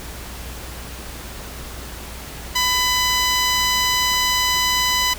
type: tone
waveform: 10% pulse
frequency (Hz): 1000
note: B5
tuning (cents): +21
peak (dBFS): -8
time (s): 2.55-5.14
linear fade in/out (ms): 10
effects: added 60 Hz sine -35 dBFS peak until 5.18 s + pink hiss -35 dBFS RMS until 5.18 s